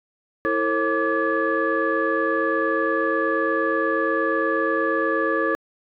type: tone cluster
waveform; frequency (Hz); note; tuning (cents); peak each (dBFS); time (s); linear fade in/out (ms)
sine; 328.4 / 449.6 / 538 / 1166 / 1701; E4 / A4 / C5 / D6 / G#6; -6 / +37 / +48 / -13 / +41; -25; 0.45-5.55; 0
effects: tanh soft clip ceiling -10 dBFS